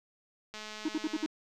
click train, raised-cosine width 0.2 ms, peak -26 dBFS, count 155, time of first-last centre 0.54-1.26 s, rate 214 Hz
triangle tone bursts, 311.1 Hz, D#4, in tune, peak -26 dBFS, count 5, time 0.85-1.262 s, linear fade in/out 5 ms, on 36 ms, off 58 ms
effects none

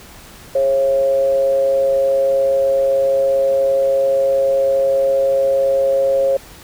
sine tone with frequency modulation, 543 Hz, C#5, 36 cents flat, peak -12 dBFS, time 0.55-6.37 s, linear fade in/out 5 ms, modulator 133 Hz, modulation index 0.36, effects pink hiss -40 dBFS RMS until 6.63 s

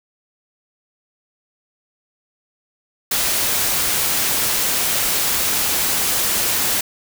white noise, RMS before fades -19 dBFS, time 3.11-6.81 s, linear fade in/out 5 ms, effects none

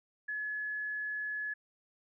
sine tone, 1703 Hz, G#6, 43 cents sharp, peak -34 dBFS, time 0.28-1.54 s, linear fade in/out 10 ms, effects none

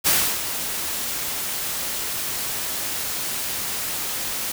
white noise with ADSR envelope, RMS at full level -17 dBFS, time 0.04-4.52 s, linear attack 31 ms, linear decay 300 ms, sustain -10 dB, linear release 5 ms, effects none

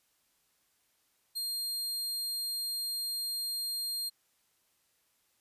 sawtooth tone, 4200 Hz, C8, 6 cents sharp, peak -30 dBFS, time 1.35-4.1 s, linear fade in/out 20 ms, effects white hiss -73 dBFS RMS until 5.4 s + resampled to 32000 Hz

